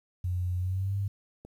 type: tone with pitch glide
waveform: sine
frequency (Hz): 90 to 99.29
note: F#2 to G2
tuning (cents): -47 to +23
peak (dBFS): -27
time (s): 0.24-1.08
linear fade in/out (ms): 5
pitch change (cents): +170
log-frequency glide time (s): 0.58-0.96
type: click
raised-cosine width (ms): 2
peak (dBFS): -32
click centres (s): 1.45
effects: 10-bit